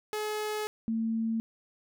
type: tone pair in turn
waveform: sawtooth / sine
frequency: 425.2 / 225.2 Hz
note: G#4 / A3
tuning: +41 / +40 cents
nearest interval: major seventh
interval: 1101 cents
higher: first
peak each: -27 dBFS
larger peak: neither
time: 0.13-0.67 / 0.88-1.4 s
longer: first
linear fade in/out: 0 ms
effects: none